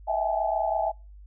sine tone cluster, 642 / 668 / 782 / 851 Hz, E5 / E5 / G5 / G#5, -46 / +23 / -4 / +42 cents, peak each -29 dBFS, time 0.07-0.92 s, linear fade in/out 20 ms, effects noise-tail reverb RT60 0.3 s tail -24 dB re dry + added 50 Hz sine -44 dBFS peak until 1.26 s

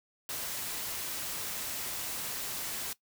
white noise, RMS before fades -37 dBFS, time 0.29-2.93 s, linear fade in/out 2 ms, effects noise-tail reverb RT60 0.1 s tail -18 dB re dry

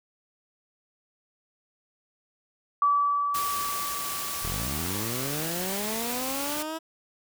sine tone with exponential decay, 1151 Hz, D6, 35 cents flat, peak -18 dBFS, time 2.82-5.81 s, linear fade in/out 2 ms, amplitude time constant 650 ms
white noise, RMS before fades -33 dBFS, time 3.34-6.63 s, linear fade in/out 10 ms
15% pulse linear sweep, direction up, 34 to 326.2 Hz, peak -25 dBFS, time 4.42-6.79 s, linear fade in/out 20 ms
effects none

